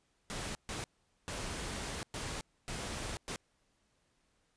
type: noise bursts at uneven times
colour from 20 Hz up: pink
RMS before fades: -40 dBFS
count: 6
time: 0.3-0.55 / 0.69-0.84 / 1.28-2.03 / 2.14-2.41 / 2.68-3.17 / 3.28-3.36 s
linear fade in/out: 0 ms
effects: pink hiss -75 dBFS RMS until 4.56 s + resampled to 22050 Hz